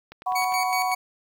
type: click train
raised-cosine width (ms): 0.3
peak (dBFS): -25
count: 5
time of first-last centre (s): 0.12-0.523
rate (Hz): 9.92
type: chord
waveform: sine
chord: F# suspended fourth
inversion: none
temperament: just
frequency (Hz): 740 / 986.7 / 1110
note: F#5 / B5 / C#6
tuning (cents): 0 / -2 / +2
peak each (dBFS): -24 / -29 / -30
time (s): 0.26-0.95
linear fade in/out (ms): 10
type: tone with tremolo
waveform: sawtooth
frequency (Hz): 2249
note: C#7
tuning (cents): +24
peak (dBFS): -22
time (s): 0.35-0.95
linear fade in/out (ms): 10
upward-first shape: square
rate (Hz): 5.3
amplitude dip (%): 60
effects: 9-bit